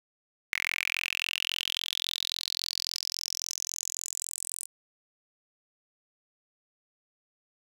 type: tone with high-pass filter sweep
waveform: sawtooth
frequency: 43.65 Hz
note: F1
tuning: in tune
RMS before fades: -34 dBFS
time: 0.52-4.66 s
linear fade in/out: 10 ms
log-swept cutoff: 2100 to 8800 Hz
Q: 7.8
effects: 9-bit